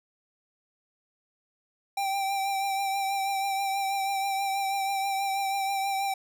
square tone with vibrato, 784 Hz, G5, in tune, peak -27 dBFS, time 1.97-6.14 s, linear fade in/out 5 ms, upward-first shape triangle, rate 6.2 Hz, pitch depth 32 cents each way, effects none

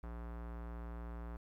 square tone with low-pass filter, 58.27 Hz, A#1, in tune, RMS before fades -45 dBFS, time 0.03-1.37 s, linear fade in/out 5 ms, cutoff 1300 Hz, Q 1.6, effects 12-bit

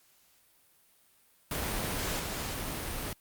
pink noise with level steps, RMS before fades -33 / -36 dBFS, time 1.51-3.13 s, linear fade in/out 2 ms, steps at 2.19 s, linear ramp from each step 5 ms, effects white hiss -65 dBFS RMS until 3.2 s + Opus 48 kbps

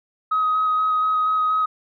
sine tone with vibrato, 1263 Hz, D#6, 26 cents sharp, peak -16 dBFS, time 0.31-1.66 s, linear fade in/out 10 ms, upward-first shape square, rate 4.2 Hz, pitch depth 9 cents each way, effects tanh soft clip ceiling -13 dBFS

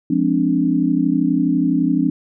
sine chord, D half-diminished seventh, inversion first, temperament equal, 174.61 / 207.7 / 261.6 / 293.7 Hz, F3 / Ab3 / C4 / D4, 0 / 0 / 0 / 0 cents, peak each -21 / -24 / -18 / -18 dBFS, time 0.1-2.1 s, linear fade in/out 5 ms, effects none

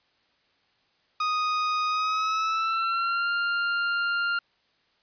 40% pulse tone with pitch glide, 1244.5 to 1396.9 Hz, D#6 to F6, 0 to 0 cents, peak -23 dBFS, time 1.2-4.39 s, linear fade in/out 5 ms, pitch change +200 cents, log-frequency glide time 1.88-3.3 s, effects white hiss -67 dBFS RMS until 5.02 s + resampled to 11025 Hz

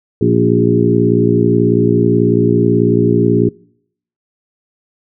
harmonic tone with a mistuned harmonic, 58.27 Hz, A#1, in tune, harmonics 2 / 3 / 4 / 5 / 6 / 7, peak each -16 / -16 / -16 / -16 / -16 / -16 dBFS, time 0.21-3.49 s, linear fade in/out 5 ms, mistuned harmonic 6, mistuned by +32 cents, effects noise-tail reverb RT60 0.7 s tail -26 dB re dry

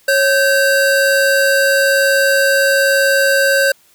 square tone pair together, 550 / 1548.9 Hz, C#5 / G6, -14 / -21 cents, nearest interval octave + tritone, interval 1793 cents, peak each -14 dBFS, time 0.08-3.72 s, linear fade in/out 5 ms, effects white hiss -52 dBFS RMS until 3.94 s

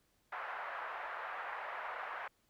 white band-pass noise, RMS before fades -43 dBFS, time 0.32-2.28 s, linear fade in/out 5 ms, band 630 to 1700 Hz, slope 24 dB/octave, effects pink hiss -75 dBFS RMS until 2.49 s

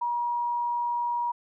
sine tone, 956 Hz, A#5, 43 cents sharp, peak -25 dBFS, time 0.01-1.32 s, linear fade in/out 10 ms, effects none

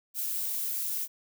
violet noise, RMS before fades -32 dBFS, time 0.14-1.08 s, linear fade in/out 50 ms, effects none

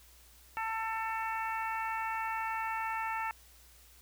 harmonic tone, 446.2 Hz, A4, 24 cents sharp, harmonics 2 / 3 / 4 / 5 / 6, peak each -35 / -39 / -41 / -43 / -45 dBFS, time 0.57-3.31 s, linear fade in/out 0 ms, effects added 60 Hz sine -60 dBFS peak until 4.01 s + white hiss -60 dBFS RMS until 4.01 s

